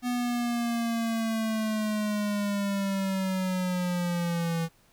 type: linear sweep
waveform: square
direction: down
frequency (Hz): 246.9 to 164.2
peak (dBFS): -27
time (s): 0.02-4.69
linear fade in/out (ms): 50
effects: pink hiss -63 dBFS RMS until 4.92 s